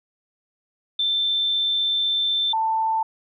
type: tone pair in turn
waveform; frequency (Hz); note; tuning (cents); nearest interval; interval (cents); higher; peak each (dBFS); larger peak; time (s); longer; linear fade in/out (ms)
sine; 3552 / 888; A7 / A5; +16 / +16; 2 octaves; 2400; first; -19; neither; 0.99-2.53 / 2.53-3.03; first; 5
effects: none